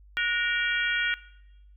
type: harmonic tone with a mistuned harmonic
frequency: 466.2 Hz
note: A#4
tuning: in tune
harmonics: 3 / 4 / 5 / 6 / 7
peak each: -28 / -30 / -32 / -34 / -35 dBFS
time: 0.17-1.14 s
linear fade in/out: 0 ms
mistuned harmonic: 3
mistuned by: +70 cents
effects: noise-tail reverb RT60 0.9 s tail -19 dB re dry + added 50 Hz sine -50 dBFS peak until 1.76 s